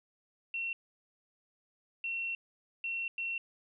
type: tone bursts at uneven times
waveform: sine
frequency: 2719 Hz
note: F7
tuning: 47 cents flat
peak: -33 dBFS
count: 4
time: 0.54-0.73 / 2.04-2.35 / 2.84-3.08 / 3.18-3.38 s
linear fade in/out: 2 ms
effects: none